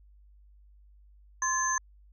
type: tone cluster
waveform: sine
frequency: 1038 / 1719 / 6260 Hz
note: C6 / A6 / G8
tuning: -14 / -41 / -3 cents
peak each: -29 / -32 / -30 dBFS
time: 1.42-1.78 s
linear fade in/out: 2 ms
effects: added 50 Hz sine -54 dBFS peak until 2.12 s